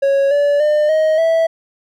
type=tone with pitch steps; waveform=triangle; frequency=552 / 576.1 / 601.3 / 627.5 / 654.9 Hz; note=C#5 / D5 / D5 / D#5 / E5; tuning=-7 / -33 / +41 / +15 / -11 cents; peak=-9 dBFS; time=0.02-1.47 s; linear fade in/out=10 ms; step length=290 ms; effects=none